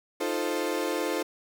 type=chord; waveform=35% pulse; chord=F dominant seventh; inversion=third; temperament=equal; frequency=311.1 / 349.2 / 440 / 523.3 Hz; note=Eb4 / F4 / A4 / C5; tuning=0 / 0 / 0 / 0 cents; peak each=-31 dBFS; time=0.2-1.23 s; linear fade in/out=10 ms; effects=none